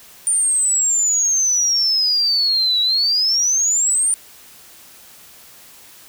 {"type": "exponential two-way sweep", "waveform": "sine", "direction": "down then up", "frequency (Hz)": [9150, 3873, 9150], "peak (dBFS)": -14, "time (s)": [0.27, 4.14], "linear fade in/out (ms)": 0, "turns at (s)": 2.81, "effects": ["white hiss -44 dBFS RMS until 6.08 s"]}